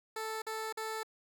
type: tone bursts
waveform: 15% pulse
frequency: 440 Hz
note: A4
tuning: in tune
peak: -30 dBFS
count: 3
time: 0.16-1.032 s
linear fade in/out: 5 ms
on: 260 ms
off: 46 ms
effects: none